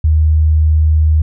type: tone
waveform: sine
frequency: 77.78 Hz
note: D#2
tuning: in tune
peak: -7 dBFS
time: 0.04-1.22 s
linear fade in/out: 5 ms
effects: none